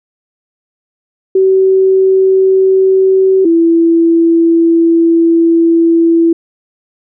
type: tone pair in turn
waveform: sine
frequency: 380.7 / 332.9 Hz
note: F#4 / E4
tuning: +49 / +17 cents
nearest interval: major second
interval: 232 cents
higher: first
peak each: -5 dBFS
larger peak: neither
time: 1.35-3.45 / 3.45-6.33 s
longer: second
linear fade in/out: 5 ms
effects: none